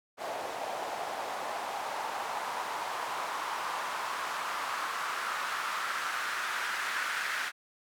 white noise with band-pass filter sweep, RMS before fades -35 dBFS, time 0.17-7.52 s, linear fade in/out 50 ms, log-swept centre 680 to 1600 Hz, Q 2.6, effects none

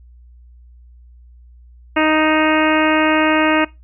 harmonic tone with a mistuned harmonic, 311.1 Hz, D#4, in tune, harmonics 1 / 2 / 3 / 4 / 5 / 6 / 7 / 8 / 9, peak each -16 / -19 / -21 / -22 / -23 / -24 / -24 / -25 / -26 dBFS, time 1.96-3.65 s, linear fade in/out 10 ms, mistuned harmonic 8, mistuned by +16 cents, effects noise-tail reverb RT60 0.2 s tail -20 dB re dry + added 60 Hz sine -41 dBFS peak until 3.83 s

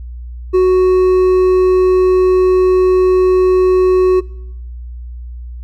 triangle tone with hard clipping, 370 Hz, F#4, in tune, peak -8 dBFS, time 0.53-4.21 s, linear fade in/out 20 ms, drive 7 dB, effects noise-tail reverb RT60 0.9 s tail -23 dB re dry + added 60 Hz sine -25 dBFS peak until 5.63 s

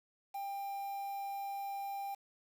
triangle tone with quantisation, 794 Hz, G5, 22 cents sharp, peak -36 dBFS, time 0.34-2.15 s, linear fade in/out 10 ms, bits 9, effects none

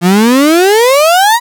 35% pulse exponential sweep, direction up, 169.2 to 983 Hz, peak -3 dBFS, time 0.01-1.4 s, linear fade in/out 50 ms, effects none

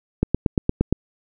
click train, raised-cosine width 3 ms, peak -4 dBFS, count 7, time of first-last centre 0.23-0.926 s, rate 8.62 Hz, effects none

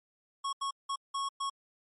square tone bursts at uneven times, 1101 Hz, C#6, 12 cents flat, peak -32 dBFS, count 5, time 0.44-0.53 / 0.61-0.71 / 0.89-0.96 / 1.14-1.29 / 1.4-1.5 s, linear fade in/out 10 ms, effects MP3 48 kbps

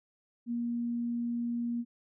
sine tone, 237 Hz, A#3, 29 cents sharp, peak -30 dBFS, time 0.46-1.85 s, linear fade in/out 50 ms, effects none

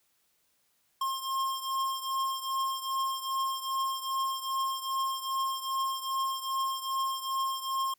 square beating tone pair, 1067 / 1069.5 Hz, C6 / C6, +34 / +38 cents, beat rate 2.5 Hz, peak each -32 / -36 dBFS, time 1.01-7.94 s, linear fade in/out 5 ms, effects white hiss -72 dBFS RMS until 7.98 s

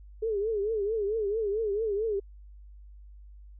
sine tone with vibrato, 423.8 Hz, G#4, 35 cents sharp, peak -26 dBFS, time 0.22-2.2 s, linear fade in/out 10 ms, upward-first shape triangle, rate 4.5 Hz, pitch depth 150 cents each way, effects added 50 Hz sine -46 dBFS peak until 3.59 s

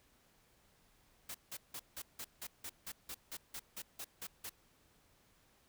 white noise bursts, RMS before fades -45 dBFS, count 15, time 1.29-4.495 s, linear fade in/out 5 ms, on 55 ms, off 170 ms, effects pink hiss -70 dBFS RMS until 5.68 s

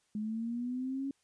sine linear sweep, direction up, 209.3 to 277.2 Hz, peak -33 dBFS, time 0.15-1.11 s, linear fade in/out 2 ms, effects white hiss -74 dBFS RMS until 1.23 s + resampled to 22050 Hz

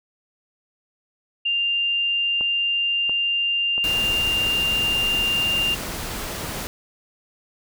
sine tone, 2794 Hz, F7, in tune, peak -19 dBFS, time 1.45-5.75 s, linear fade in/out 10 ms
click train, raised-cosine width 1 ms, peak -21 dBFS, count 6, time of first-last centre 2.41-5.835 s, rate 1.46 Hz
pink noise, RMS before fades -30 dBFS, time 3.84-6.67 s, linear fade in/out 0 ms
effects none

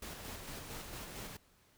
pink noise with tremolo, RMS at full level -45 dBFS, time 0.02-1.37 s, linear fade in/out 5 ms, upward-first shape square, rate 4.4 Hz, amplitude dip 30%, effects pink hiss -68 dBFS RMS until 1.77 s

